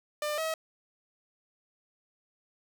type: tone pair in turn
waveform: sawtooth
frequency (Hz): 598 / 640.1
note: D5 / D#5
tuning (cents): +31 / +49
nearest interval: minor second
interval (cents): 118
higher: second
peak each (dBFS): -26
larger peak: neither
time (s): 0.22-0.38 / 0.38-0.54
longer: neither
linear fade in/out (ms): 2
effects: none